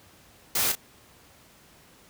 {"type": "noise with echo", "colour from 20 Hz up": "white", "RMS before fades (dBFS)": -25, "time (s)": [0.55, 0.72], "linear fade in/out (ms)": 5, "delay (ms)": 33, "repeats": 1, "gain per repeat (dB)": -8, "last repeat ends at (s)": 0.753, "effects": ["pink hiss -55 dBFS RMS until 2.09 s", "high-pass 60 Hz 12 dB/octave"]}